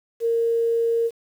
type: tone with quantisation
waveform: sine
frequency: 462 Hz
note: A#4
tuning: 16 cents flat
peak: -18 dBFS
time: 0.2-1.11 s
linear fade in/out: 50 ms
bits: 8
effects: none